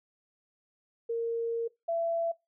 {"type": "tone pair in turn", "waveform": "sine", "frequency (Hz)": [462.2, 670], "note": ["A#4", "E5"], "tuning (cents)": [-15, 28], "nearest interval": "tritone", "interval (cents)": 643, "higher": "second", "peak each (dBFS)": [-28, -27], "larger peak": "second", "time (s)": [[1.09, 1.68], [1.88, 2.32]], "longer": "first", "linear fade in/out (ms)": 10, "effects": ["noise-tail reverb RT60 0.2 s tail -21 dB re dry"]}